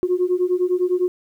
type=beating tone pair; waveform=sine; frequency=356.5 / 366.4 Hz; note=F4 / F#4; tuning=+36 / -17 cents; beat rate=9.9 Hz; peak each=-19 / -19 dBFS; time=0.03-1.08 s; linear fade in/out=0 ms; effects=tanh soft clip ceiling -10 dBFS + 9-bit